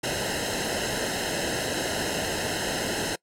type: noise with comb filter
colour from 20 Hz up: pink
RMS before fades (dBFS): -28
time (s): 0.03-3.16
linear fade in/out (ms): 10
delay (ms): 0.86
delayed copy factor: -0.9
effects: noise-tail reverb RT60 0.1 s tail -24 dB re dry + low-pass 10000 Hz 12 dB/octave